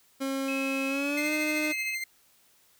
30% pulse tone with pitch glide, 270 to 304.8 Hz, C#4 to D#4, -45 to -36 cents, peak -26 dBFS, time 0.2-1.73 s, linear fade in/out 20 ms, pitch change +209 cents, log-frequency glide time 0.88-1.32 s
sine tone, 2565 Hz, E7, 48 cents flat, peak -32 dBFS, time 0.48-1.95 s, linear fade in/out 5 ms
40% pulse tone with tremolo, 2093 Hz, C7, in tune, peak -28 dBFS, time 1.17-2.04 s, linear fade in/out 5 ms, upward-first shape triangle, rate 13 Hz, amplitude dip 55%
effects white hiss -63 dBFS RMS until 2.79 s

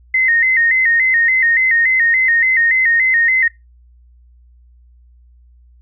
sine tone with vibrato, 1950 Hz, B6, 23 cents flat, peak -10 dBFS, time 0.14-3.48 s, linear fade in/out 5 ms, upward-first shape square, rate 3.5 Hz, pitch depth 89 cents each way, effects noise-tail reverb RT60 0.2 s tail -21 dB re dry + added 60 Hz sine -44 dBFS peak until 5.81 s

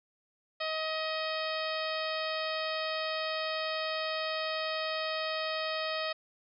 harmonic tone, 631 Hz, D#5, 24 cents sharp, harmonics 1 / 2 / 3 / 4 / 5 / 6 / 7 / 8, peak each -35 / -38 / -40 / -41 / -42 / -43 / -43 / -44 dBFS, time 0.6-6.13 s, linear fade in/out 10 ms, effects none

